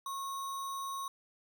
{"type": "tone with sample-and-hold", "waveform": "sine", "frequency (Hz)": 1091, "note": "C#6", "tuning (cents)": -28, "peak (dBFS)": -36, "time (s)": [0.06, 1.08], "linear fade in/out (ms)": 2, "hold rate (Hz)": 4900, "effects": []}